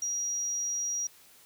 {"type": "tone", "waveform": "sine", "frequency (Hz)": 5740, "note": "F8", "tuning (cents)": 47, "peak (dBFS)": -29, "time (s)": [0.02, 1.07], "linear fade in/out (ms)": 2, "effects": ["white hiss -57 dBFS RMS until 1.45 s"]}